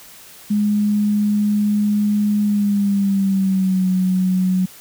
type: tone with pitch glide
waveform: sine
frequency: 207.9 to 185.22 Hz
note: G#3 to F#3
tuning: +2 to +2 cents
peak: -14 dBFS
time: 0.5-4.66 s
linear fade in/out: 10 ms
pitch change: -200 cents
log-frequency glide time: 2.42-3.89 s
effects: white hiss -42 dBFS RMS until 4.8 s